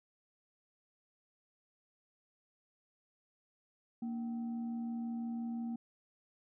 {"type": "tone with frequency modulation", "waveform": "sine", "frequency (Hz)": 233.1, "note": "A#3", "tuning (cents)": 0, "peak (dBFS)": -36, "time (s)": [4.02, 5.76], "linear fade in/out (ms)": 5, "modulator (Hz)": 532, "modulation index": 0.26, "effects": []}